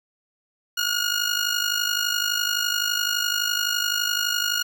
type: tone with amplitude modulation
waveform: 15% pulse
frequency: 1435 Hz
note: F6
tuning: 47 cents sharp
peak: -12 dBFS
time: 0.77-4.63 s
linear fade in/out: 10 ms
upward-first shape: sine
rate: 51.8 Hz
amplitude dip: 70%
effects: none